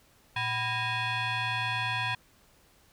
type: tone with frequency modulation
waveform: sine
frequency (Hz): 755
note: F#5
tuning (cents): +35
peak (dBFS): -26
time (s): 0.36-2.15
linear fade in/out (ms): 5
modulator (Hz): 871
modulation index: 3
effects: tanh soft clip ceiling -25 dBFS + pink hiss -62 dBFS RMS until 2.92 s